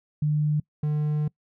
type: tone pair in turn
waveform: sine / triangle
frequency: 150.1 / 150.1 Hz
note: D3 / D3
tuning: +38 / +38 cents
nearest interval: unison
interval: 0 cents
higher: neither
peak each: -20 dBFS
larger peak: neither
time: 0.22-0.6 / 0.83-1.28 s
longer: second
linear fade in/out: 5 ms
effects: noise-tail reverb RT60 0.1 s tail -24 dB re dry